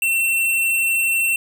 square tone, 2704 Hz, E7, 43 cents sharp, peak -17 dBFS, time 0.02-1.36 s, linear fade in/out 2 ms, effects none

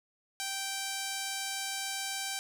5% pulse tone, 781 Hz, G5, 7 cents flat, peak -22 dBFS, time 0.4-2.39 s, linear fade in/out 0 ms, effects none

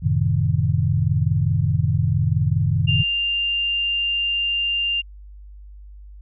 sine chord, F# diminished seventh, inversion none, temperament equal with one note detuned, 90.86 / 110 / 130.81 / 155.56 Hz, F#2 / A2 / C3 / Eb3, -31 / 0 / 0 / 0 cents, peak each -22 dBFS, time 0.02-3.04 s, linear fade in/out 20 ms
sine tone, 2794 Hz, F7, in tune, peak -19 dBFS, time 2.87-5.02 s, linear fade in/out 20 ms
effects added 50 Hz sine -38 dBFS peak until 6.21 s

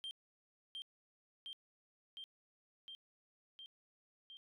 sine tone with echo, 3169 Hz, G7, 18 cents sharp, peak -40 dBFS, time 0.04-0.11 s, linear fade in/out 0 ms, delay 710 ms, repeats 6, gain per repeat -2 dB, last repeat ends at 4.37 s, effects tanh soft clip ceiling -41 dBFS

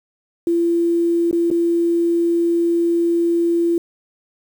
sine tone with dropouts, 340 Hz, F4, 46 cents flat, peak -14 dBFS, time 0.47-3.78 s, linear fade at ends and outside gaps 2 ms, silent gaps 1.312-1.328 / 1.503-1.512 s, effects 7-bit

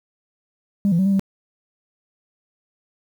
sine tone with pitch steps, 200.4 / 169.2 / 190.6 / 197.4 / 194.2 Hz, G3 / E3 / G3 / G3 / G3, +38 / +45 / -48 / +12 / -16 cents, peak -13 dBFS, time 0.85-1.195 s, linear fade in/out 0 ms, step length 69 ms, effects tanh soft clip ceiling -12 dBFS + 8-bit

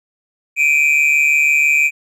triangle tone pair together, 2343 / 2489 Hz, D7 / D#7, -5 / 0 cents, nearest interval minor second, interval 105 cents, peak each -12 dBFS, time 0.56-1.91 s, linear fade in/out 50 ms, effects none

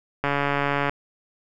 click train, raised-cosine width 0.5 ms, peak -8 dBFS, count 94, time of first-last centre 0.24-0.895 s, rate 142 Hz, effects none

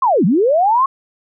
sine linear two-way sweep, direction down then up, 1108.7 to 155.56 to 1108.7 Hz, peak -10 dBFS, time 0.02-0.86 s, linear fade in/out 5 ms, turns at 0.25 s, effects none

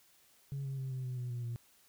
sine tone with pitch steps, 138.59 / 135.5 / 132.48 / 129.53 / 126.65 / 123.83 / 121.07 / 118.37 Hz, C#3 / C#3 / C3 / C3 / B2 / B2 / B2 / A#2, 0 / -39 / +22 / -17 / +44 / +5 / -34 / +27 cents, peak -34 dBFS, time 0.52-1.56 s, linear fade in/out 0 ms, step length 130 ms, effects tanh soft clip ceiling -34 dBFS + white hiss -66 dBFS RMS until 1.88 s

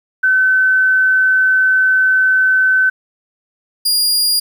sine / sawtooth tone pair in turn, 1523 / 4835 Hz, F#6 / D8, +50 / +50 cents, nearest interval octave + minor sixth, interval 2000 cents, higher second, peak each -9 dBFS, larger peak neither, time 0.23-2.9 / 3.85-4.4 s, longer first, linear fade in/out 10 ms, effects 8-bit

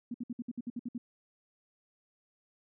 sine tone bursts, 239.9 Hz, A#3, 50 cents sharp, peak -34 dBFS, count 10, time 0.11-0.98 s, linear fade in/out 5 ms, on 33 ms, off 60 ms, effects none

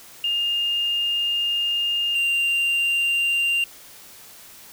sine / triangle tone pair in turn, 2820 / 2783 Hz, F7 / F7, +16 / -7 cents, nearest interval unison, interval 23 cents, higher first, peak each -20 / -17 dBFS, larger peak second, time 0.24-2.15 / 2.15-3.64 s, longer first, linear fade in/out 2 ms, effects white hiss -45 dBFS RMS until 4.72 s

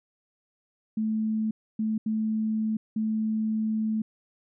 sine tone bursts at uneven times, 218.3 Hz, A3, 13 cents flat, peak -24 dBFS, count 4, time 0.97-1.51 / 1.79-1.98 / 2.06-2.77 / 2.96-4.02 s, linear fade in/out 5 ms, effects none

